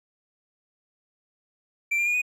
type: tone with pitch steps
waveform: triangle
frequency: 2349 / 2391 / 2435 / 2479 Hz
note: D7 / D7 / D#7 / D#7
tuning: 0 / +30 / -38 / -7 cents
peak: -20 dBFS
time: 1.91-2.218 s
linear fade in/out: 10 ms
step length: 77 ms
effects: none